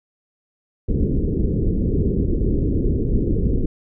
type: low-pass noise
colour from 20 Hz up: pink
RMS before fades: -19 dBFS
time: 0.88-3.66 s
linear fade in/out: 5 ms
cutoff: 440 Hz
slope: 48 dB/octave
effects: none